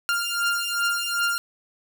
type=beating tone pair; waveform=sawtooth; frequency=1396.9 / 1399.5 Hz; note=F6 / F6; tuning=0 / +3 cents; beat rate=2.6 Hz; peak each=-22 dBFS; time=0.09-1.38 s; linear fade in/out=0 ms; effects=none